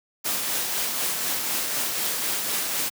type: noise with tremolo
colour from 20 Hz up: white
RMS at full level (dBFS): -25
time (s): 0.24-2.9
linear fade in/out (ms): 20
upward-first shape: triangle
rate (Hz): 4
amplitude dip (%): 35
effects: high-pass 150 Hz 12 dB/octave